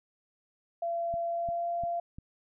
sine tone with pitch glide, 680 to 687.9 Hz, F5 to F5, -46 to -26 cents, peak -29 dBFS, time 0.82-2 s, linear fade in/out 5 ms, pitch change +20 cents, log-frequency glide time 1.25-1.69 s
click train, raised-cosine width 5 ms, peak -31 dBFS, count 4, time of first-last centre 1.14-2.185 s, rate 2.87 Hz
effects none

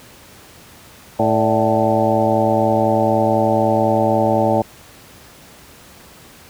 harmonic tone with a mistuned harmonic, 110 Hz, A2, in tune, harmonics 1 / 2 / 3 / 4 / 5 / 6 / 7 / 8, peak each -23 / -21 / -22 / -24 / -18 / -23 / -20 / -23 dBFS, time 1.19-4.62 s, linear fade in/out 5 ms, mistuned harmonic 5, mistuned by +80 cents, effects pink hiss -43 dBFS RMS until 6.49 s + high-pass 60 Hz 12 dB/octave

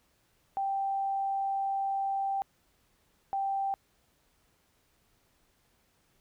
sine tone pair in turn, 784 / 784 Hz, G5 / G5, 0 / 0 cents, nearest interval unison, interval 0 cents, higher neither, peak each -28 dBFS, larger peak neither, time 0.57-2.42 / 3.33-3.74 s, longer first, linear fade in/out 0 ms, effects pink hiss -70 dBFS RMS until 6.2 s

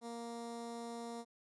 15% pulse tone with notch filter, 233.8 Hz, A#3, 5 cents sharp, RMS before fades -45 dBFS, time 0.01-1.25 s, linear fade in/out 50 ms, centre 2500 Hz, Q 1.2, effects resampled to 24000 Hz

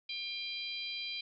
harmonic tone, 797 Hz, G5, 28 cents sharp, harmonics 3 / 4 / 5 / 6, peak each -42 / -42 / -42 / -45 dBFS, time 0.09-1.21 s, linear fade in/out 5 ms, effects none

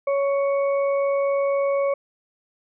harmonic tone, 557 Hz, C#5, 8 cents sharp, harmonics 1 / 2 / 4, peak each -19 / -30 / -36 dBFS, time 0.07-1.94 s, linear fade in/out 5 ms, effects none

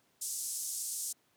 pink band-pass noise, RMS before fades -38 dBFS, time 0.21-1.13 s, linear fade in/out 10 ms, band 6500 to 11000 Hz, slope 24 dB/octave, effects pink hiss -71 dBFS RMS until 1.36 s + high-pass 150 Hz 12 dB/octave

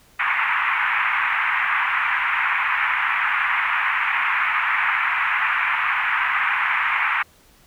white band-pass noise, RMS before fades -21 dBFS, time 0.19-7.23 s, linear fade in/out 10 ms, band 910 to 2400 Hz, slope 48 dB/octave, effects pink hiss -54 dBFS RMS until 7.66 s

